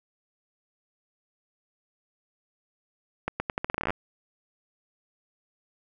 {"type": "accelerating click train", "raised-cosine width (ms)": 0.5, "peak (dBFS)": -12, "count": 15, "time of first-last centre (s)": [3.28, 3.905], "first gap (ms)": 120, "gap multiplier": 0.82, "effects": []}